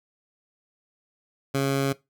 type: tone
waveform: 15% pulse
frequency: 137.4 Hz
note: C#3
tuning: 15 cents flat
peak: -16 dBFS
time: 1.54-1.93 s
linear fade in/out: 10 ms
effects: noise-tail reverb RT60 0.2 s tail -19 dB re dry